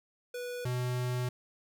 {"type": "tone pair in turn", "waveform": "square", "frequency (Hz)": [490.5, 124.66], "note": ["B4", "B2"], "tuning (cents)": [-12, 17], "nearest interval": "2 octaves", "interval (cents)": 2371, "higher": "first", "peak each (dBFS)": [-37, -31], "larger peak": "second", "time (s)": [[0.34, 0.65], [0.65, 1.29]], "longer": "second", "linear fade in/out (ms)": 5, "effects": []}